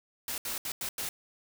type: noise bursts at uneven times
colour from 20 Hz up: white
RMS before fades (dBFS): -35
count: 5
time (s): 0.28-0.38 / 0.45-0.58 / 0.65-0.72 / 0.81-0.89 / 0.98-1.09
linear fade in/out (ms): 2
effects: none